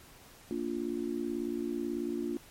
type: chord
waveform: sine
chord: Bb major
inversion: none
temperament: just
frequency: 233.1 / 291.4 / 349.6 Hz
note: Bb3 / D4 / F4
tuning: 0 / -13 / +2 cents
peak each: -37 / -36 / -35 dBFS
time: 0.51-2.37 s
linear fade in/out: 0 ms
effects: pink hiss -55 dBFS RMS until 2.5 s + MP3 64 kbps